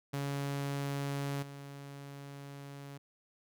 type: tone with level steps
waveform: sawtooth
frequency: 140.5 Hz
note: C#3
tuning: 24 cents sharp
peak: -30 / -41 dBFS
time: 0.13-2.98 s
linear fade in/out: 10 ms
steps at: 1.42 s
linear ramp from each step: 10 ms
effects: none